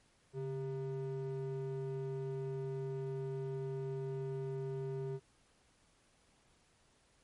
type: ring-modulated tone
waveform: triangle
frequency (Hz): 268.6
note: C4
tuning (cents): +46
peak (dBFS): -32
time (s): 0.33-5.2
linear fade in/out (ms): 50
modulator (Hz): 128
effects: pink hiss -70 dBFS RMS until 7.23 s + MP3 48 kbps